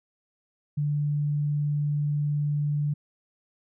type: tone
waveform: sine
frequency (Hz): 146.9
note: D3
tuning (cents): +1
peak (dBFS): -23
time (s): 0.77-2.94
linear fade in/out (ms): 10
effects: none